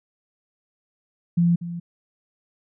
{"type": "tone with echo", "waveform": "sine", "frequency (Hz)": 171.7, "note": "F3", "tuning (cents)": -29, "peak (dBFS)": -15, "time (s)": [1.37, 1.56], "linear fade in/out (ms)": 10, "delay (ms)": 240, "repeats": 1, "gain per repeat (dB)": -13, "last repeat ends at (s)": 1.8, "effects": []}